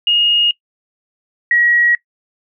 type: tone pair in turn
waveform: sine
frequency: 2859 / 1908.2 Hz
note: F7 / A#6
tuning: +40 / +40 cents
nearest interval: perfect fifth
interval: 700 cents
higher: first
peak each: -10 / -10 dBFS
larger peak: neither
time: 0.07-0.51 / 1.51-1.95 s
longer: neither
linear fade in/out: 2 ms
effects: noise-tail reverb RT60 0.1 s tail -20 dB re dry